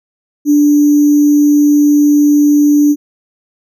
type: tone with sample-and-hold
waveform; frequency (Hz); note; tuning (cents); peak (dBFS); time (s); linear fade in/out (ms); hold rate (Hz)
sine; 293.4; D4; -2; -5; 0.45-2.96; 50; 6300
effects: none